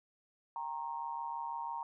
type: tone with amplitude modulation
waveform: sine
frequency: 932.3 Hz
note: A#5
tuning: in tune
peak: -33 dBFS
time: 0.56-1.83 s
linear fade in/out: 2 ms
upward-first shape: sine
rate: 146 Hz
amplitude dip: 85%
effects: none